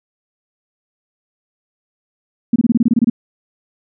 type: tone bursts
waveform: sine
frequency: 233.1 Hz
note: A#3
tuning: in tune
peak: -8 dBFS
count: 11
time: 2.53-3.099 s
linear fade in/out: 5 ms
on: 29 ms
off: 25 ms
effects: none